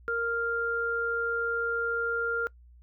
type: tone pair together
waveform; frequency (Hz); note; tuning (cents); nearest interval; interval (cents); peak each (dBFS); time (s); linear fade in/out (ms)
sine; 464.4 / 1396.9; A#4 / F6; -7 / 0; octave + perfect fifth; 1907; -31 / -28; 0.08-2.47; 0
effects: noise-tail reverb RT60 0.1 s tail -22 dB re dry + added 60 Hz sine -51 dBFS peak until 2.82 s